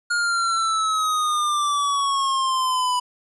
square exponential sweep, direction down, 1428 to 987.8 Hz, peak -20 dBFS, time 0.1-3 s, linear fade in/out 10 ms, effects resampled to 24000 Hz + 10-bit

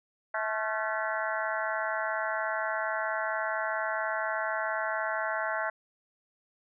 harmonic tone with a mistuned harmonic, 216.9 Hz, A3, 25 cents flat, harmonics 3 / 4 / 5 / 6 / 7 / 8 / 9, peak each -34 / -36 / -38 / -37 / -35 / -38 / -40 dBFS, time 0.34-5.7 s, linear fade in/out 5 ms, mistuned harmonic 6, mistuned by +94 cents, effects none

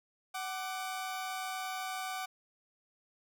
sawtooth tone pair together, 751 / 1180.4 Hz, F#5 / D6, +26 / +8 cents, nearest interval minor sixth, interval 782 cents, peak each -34 / -38 dBFS, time 0.34-2.26 s, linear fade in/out 10 ms, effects none

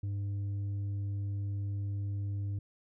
sine tone with tanh clipping, 100.2 Hz, G2, 38 cents sharp, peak -33 dBFS, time 0.03-2.59 s, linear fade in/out 5 ms, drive 4 dB, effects none

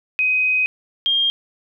sine tone pair in turn, 2514 / 3215 Hz, D#7 / G7, +17 / +43 cents, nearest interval major third, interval 426 cents, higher second, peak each -15 dBFS, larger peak neither, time 0.19-0.66 / 1.06-1.3 s, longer first, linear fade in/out 0 ms, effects none

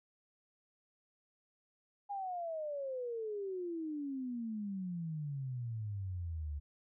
sine exponential sweep, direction down, 821 to 70.9 Hz, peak -37 dBFS, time 2.09-6.6 s, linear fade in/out 20 ms, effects none

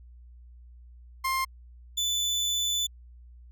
30% pulse tone pair in turn, 1057 / 3496 Hz, C6 / A7, +17 / -12 cents, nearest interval octave + major sixth, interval 2071 cents, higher second, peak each -23 dBFS, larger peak neither, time 1.24-1.45 / 1.97-2.87 s, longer second, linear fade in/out 10 ms, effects added 60 Hz sine -47 dBFS peak until 3.51 s

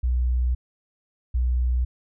sine tone pair in turn, 61.74 / 61.74 Hz, B1 / B1, 0 / 0 cents, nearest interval unison, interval 0 cents, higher neither, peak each -19 dBFS, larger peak neither, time 0.03-0.55 / 1.34-1.85 s, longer first, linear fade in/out 10 ms, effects none

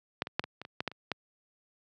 clicks, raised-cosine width 0.3 ms, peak -12 / -22 / -10 / -22 / -25 / -27 / -16 / -15 / -30 / -15 dBFS, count 10, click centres 0.221 / 0.271 / 0.395 / 0.44 / 0.616 / 0.651 / 0.805 / 0.877 / 0.916 / 1.117 s, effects high-pass 100 Hz 12 dB/octave

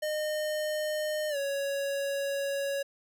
square tone with pitch glide, 611 to 557.1 Hz, D#5 to C#5, -32 to +9 cents, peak -30 dBFS, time 0.02-2.83 s, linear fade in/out 10 ms, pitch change -159 cents, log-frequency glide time 1.29-1.37 s, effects none

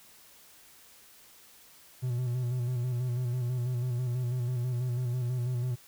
triangle tone with vibrato, 123.7 Hz, B2, 3 cents sharp, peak -26 dBFS, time 2.02-5.76 s, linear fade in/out 20 ms, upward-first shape square, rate 6.1 Hz, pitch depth 44 cents each way, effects white hiss -56 dBFS RMS until 5.87 s

